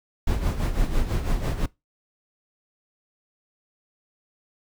brown noise with tremolo, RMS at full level -21 dBFS, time 0.27-1.66 s, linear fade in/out 5 ms, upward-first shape sine, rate 6 Hz, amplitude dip 65%, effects noise-tail reverb RT60 0.2 s tail -21 dB re dry

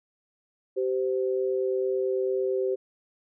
sine tone pair together, 386.6 / 515.6 Hz, G4 / C5, -24 / -26 cents, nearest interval perfect fourth, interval 498 cents, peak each -25 / -29 dBFS, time 0.76-2.76 s, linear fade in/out 20 ms, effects none

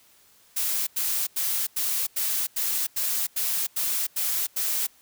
blue noise bursts, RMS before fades -26 dBFS, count 11, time 0.56-4.87 s, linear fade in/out 10 ms, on 310 ms, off 90 ms, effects white hiss -58 dBFS RMS until 5.01 s

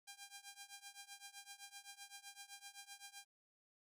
5% pulse tone with tremolo, 801 Hz, G5, 37 cents sharp, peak -38 dBFS, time 0.07-3.25 s, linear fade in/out 10 ms, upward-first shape triangle, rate 7.8 Hz, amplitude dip 95%, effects none

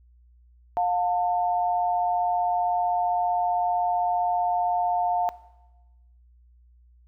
sine tone pair together, 710 / 894.5 Hz, F5 / A5, +28 / +28 cents, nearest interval major third, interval 400 cents, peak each -22 / -27 dBFS, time 0.77-5.29 s, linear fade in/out 0 ms, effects noise-tail reverb RT60 1.0 s tail -18 dB re dry + added 60 Hz sine -53 dBFS peak until 7.07 s

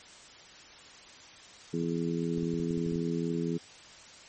harmonic tone, 83.9 Hz, E2, 31 cents sharp, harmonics 2 / 3 / 4 / 5, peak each -32 / -34 / -35 / -36 dBFS, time 1.73-3.58 s, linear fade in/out 10 ms
clicks, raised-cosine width 3 ms, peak -28 dBFS, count 9, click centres 2.379 / 2.43 / 2.539 / 2.599 / 2.708 / 2.776 / 2.865 / 2.921 / 2.958 s
effects white hiss -51 dBFS RMS until 4.28 s + MP3 32 kbps

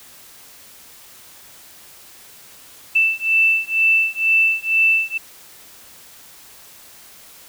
sine beating tone pair, 2654 / 2656.1 Hz, E7 / E7, +11 / +12 cents, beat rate 2.1 Hz, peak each -17 dBFS, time 2.95-5.18 s, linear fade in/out 10 ms, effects white hiss -44 dBFS RMS until 7.48 s

